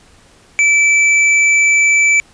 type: tone with tanh clipping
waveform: sine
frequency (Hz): 2317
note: D7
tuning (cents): -24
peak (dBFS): -10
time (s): 0.59-2.2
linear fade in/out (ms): 0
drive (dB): 15
effects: pink hiss -47 dBFS RMS until 2.33 s + resampled to 22050 Hz